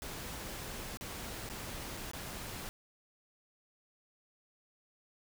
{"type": "noise with dropouts", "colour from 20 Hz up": "pink", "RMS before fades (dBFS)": -43, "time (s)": [0.02, 2.69], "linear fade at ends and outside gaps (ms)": 0, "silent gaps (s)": [[0.972, 1.01], [1.49, 1.499], [1.968, 1.972], [2.114, 2.134]], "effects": []}